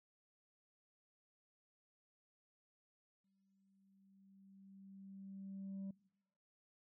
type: tone with exponential growth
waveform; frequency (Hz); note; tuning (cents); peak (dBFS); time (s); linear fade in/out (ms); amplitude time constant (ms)
sine; 194.4; G3; -14; -40; 3.24-5.91; 5; 580
effects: noise-tail reverb RT60 0.9 s tail -25 dB re dry + tanh soft clip ceiling -42 dBFS